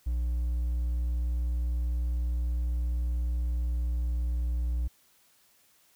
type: tone with hard clipping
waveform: triangle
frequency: 60.1 Hz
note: B1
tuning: 46 cents flat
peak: -27 dBFS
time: 0.06-4.88 s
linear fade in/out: 10 ms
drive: 5 dB
effects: white hiss -64 dBFS RMS until 5.95 s